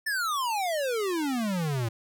square exponential sweep, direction down, 1800 to 110 Hz, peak -27 dBFS, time 0.06-1.89 s, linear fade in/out 10 ms, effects none

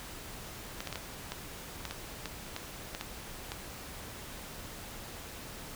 clicks, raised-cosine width 0.2 ms, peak -19 dBFS, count 12, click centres 0.805 / 0.873 / 0.927 / 0.957 / 1.32 / 1.853 / 1.91 / 2.257 / 2.564 / 2.949 / 3.011 / 3.519 s, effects pink hiss -45 dBFS RMS until 5.75 s

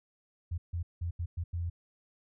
sine tone bursts at uneven times, 85.7 Hz, F2, 32 cents flat, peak -31 dBFS, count 6, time 0.51-0.58 / 0.73-0.83 / 1.01-1.11 / 1.19-1.26 / 1.37-1.44 / 1.53-1.7 s, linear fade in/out 10 ms, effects none

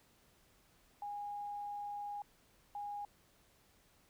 sine tone bursts at uneven times, 820 Hz, G#5, 22 cents flat, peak -40 dBFS, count 2, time 1.02-2.22 / 2.75-3.05 s, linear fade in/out 2 ms, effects pink hiss -69 dBFS RMS until 4.09 s

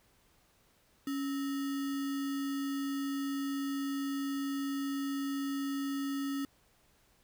sine tone with sample-and-hold, 277.2 Hz, C#4, in tune, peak -32 dBFS, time 1.07-6.45 s, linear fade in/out 2 ms, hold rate 1575 Hz, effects pink hiss -68 dBFS RMS until 7.23 s

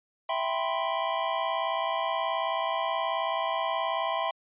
square chord, C major seventh, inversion first, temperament equal, 659.3 / 784 / 987.8 / 1046.5 Hz, E5 / G5 / B5 / C6, 0 / 0 / 0 / 0 cents, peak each -32 / -34 / -34 / -33 dBFS, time 0.29-4.31 s, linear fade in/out 5 ms, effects resampled to 8000 Hz

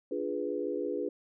sine chord, D diminished seventh, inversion none, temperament equal, 293.7 / 349.2 / 415.3 / 493.9 Hz, D4 / F4 / Ab4 / Cb5, 0 / 0 / 0 / 0 cents, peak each -37 / -37 / -35 / -36 dBFS, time 0.11-1.09 s, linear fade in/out 5 ms, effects none

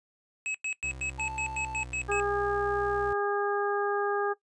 square tone bursts, 2572 Hz, E7, 43 cents flat, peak -31 dBFS, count 10, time 0.46-2.2 s, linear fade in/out 0 ms, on 84 ms, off 100 ms
30% pulse tone with pitch glide, 65.41 to 62.49 Hz, C2 to B1, 0 to +21 cents, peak -38 dBFS, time 0.84-3.13 s, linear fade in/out 0 ms, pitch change -79 cents, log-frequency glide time 1.63-1.75 s
triangle tone, 880 Hz, A5, in tune, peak -34 dBFS, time 1.18-1.84 s, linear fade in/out 10 ms
harmonic tone, 406.9 Hz, G#4, 35 cents flat, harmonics 1 / 2 / 3 / 4, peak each -29 / -32 / -34 / -35 dBFS, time 2.08-4.34 s, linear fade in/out 20 ms
effects noise-tail reverb RT60 0.1 s tail -18 dB re dry + resampled to 22050 Hz

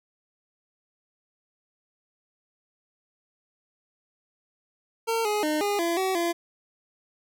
25% pulse tone with pitch steps, 455.3 / 419.1 / 305.1 / 408.5 / 339 / 378.6 / 341.2 Hz, A#4 / G#4 / D#4 / G#4 / E4 / F#4 / F4, -41 / +16 / -34 / -29 / +49 / +40 / -40 cents, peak -20 dBFS, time 5.07-6.33 s, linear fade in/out 20 ms, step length 180 ms, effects none

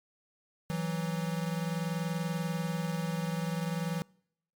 square tone pair together, 164.52 / 185 Hz, E3 / F#3, -3 / 0 cents, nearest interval major second, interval 203 cents, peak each -33 / -36 dBFS, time 0.7-4.02 s, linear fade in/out 0 ms, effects noise-tail reverb RT60 0.7 s tail -26 dB re dry + MP3 96 kbps

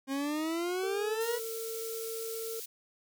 40% pulse exponential sweep, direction up, 266.4 to 492.1 Hz, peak -30 dBFS, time 0.07-1.4 s, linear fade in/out 50 ms
triangle tone, 451.3 Hz, A4, 44 cents sharp, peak -35 dBFS, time 0.83-2.6 s, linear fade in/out 5 ms
white high-pass noise, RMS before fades -42 dBFS, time 1.2-2.66 s, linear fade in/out 10 ms, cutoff 3900 Hz, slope 12 dB/octave
effects none

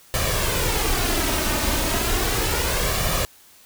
pink noise with flanger, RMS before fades -22 dBFS, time 0.14-3.25 s, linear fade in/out 0 ms, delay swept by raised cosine 1.7 to 3.3 ms, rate 0.34 Hz, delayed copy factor +0.55, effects white hiss -51 dBFS RMS until 3.65 s

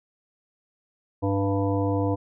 harmonic tone with a mistuned harmonic, 98.5 Hz, G2, 9 cents sharp, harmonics 1 / 3 / 5 / 7 / 9 / 10, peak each -25 / -26 / -28 / -33 / -36 / -36 dBFS, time 1.22-2.16 s, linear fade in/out 20 ms, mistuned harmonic 1, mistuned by +39 cents, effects none

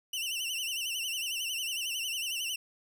sawtooth tone with vibrato, 2860 Hz, F7, 41 cents sharp, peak -29 dBFS, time 0.13-2.56 s, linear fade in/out 5 ms, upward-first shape sine, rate 11 Hz, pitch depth 120 cents each way, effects none

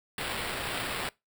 violet noise with sample-and-hold, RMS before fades -34 dBFS, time 0.18-1.09 s, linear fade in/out 2 ms, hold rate 6300 Hz, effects noise-tail reverb RT60 0.2 s tail -22 dB re dry

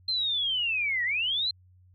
sine linear two-way sweep, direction down then up, 4172 to 1868 to 4172 Hz, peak -25 dBFS, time 0.08-1.51 s, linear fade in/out 5 ms, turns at 1.04 s, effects added 91 Hz sine -55 dBFS peak until 1.94 s

